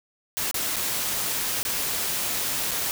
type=noise with dropouts; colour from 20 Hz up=white; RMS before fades=-27 dBFS; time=0.37-2.91 s; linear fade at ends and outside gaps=0 ms; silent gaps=0.512-0.543 / 0.759-0.766 / 1.63-1.651 / 2.71-2.715 s; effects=none